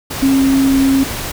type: tone in noise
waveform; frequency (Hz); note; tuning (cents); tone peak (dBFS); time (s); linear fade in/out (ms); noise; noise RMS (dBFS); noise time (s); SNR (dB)
sine; 270; C#4; -45; -9; 0.22-1.04; 10; pink; -23; 0.1-1.32; +11
effects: none